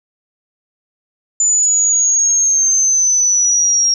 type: linear sweep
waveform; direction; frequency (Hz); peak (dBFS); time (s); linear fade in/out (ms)
sine; down; 7040 to 5588; -10; 1.4-3.94; 2
effects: none